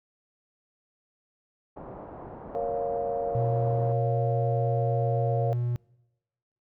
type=low-pass noise; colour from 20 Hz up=white; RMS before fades=-42 dBFS; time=1.76-3.93 s; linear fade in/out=10 ms; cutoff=870 Hz; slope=24 dB/octave
type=chord; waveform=sine; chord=Bb minor; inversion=none; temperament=equal; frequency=466.2 / 554.4 / 698.5 Hz; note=Bb4 / Db5 / F5; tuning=0 / 0 / 0 cents; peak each=-31 dBFS; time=2.55-5.53 s; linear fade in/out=0 ms
type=tone; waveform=triangle; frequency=120.8 Hz; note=B2; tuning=38 cents flat; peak=-23 dBFS; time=3.35-5.76 s; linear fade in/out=0 ms
effects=noise-tail reverb RT60 1.0 s tail -26 dB re dry